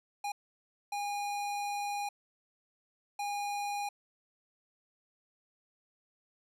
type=tone bursts at uneven times; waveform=square; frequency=816 Hz; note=G#5; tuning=31 cents flat; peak=-34 dBFS; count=3; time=0.24-0.32 / 0.92-2.09 / 3.19-3.89 s; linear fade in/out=5 ms; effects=low-pass 12000 Hz 12 dB/octave